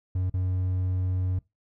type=tone with dropouts; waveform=triangle; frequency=92.2 Hz; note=F#2; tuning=6 cents flat; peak=-22 dBFS; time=0.15-1.39 s; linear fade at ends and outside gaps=5 ms; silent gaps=0.298-0.339 s; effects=noise-tail reverb RT60 0.2 s tail -21 dB re dry